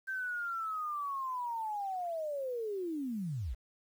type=linear sweep; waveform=sine; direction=down; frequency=1568 to 45.53 Hz; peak=-34 dBFS; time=0.07-3.55 s; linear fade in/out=20 ms; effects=10-bit